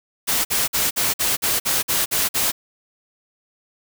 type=noise bursts; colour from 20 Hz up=white; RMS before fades=-20 dBFS; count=10; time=0.27-2.52 s; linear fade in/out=20 ms; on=180 ms; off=50 ms; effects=none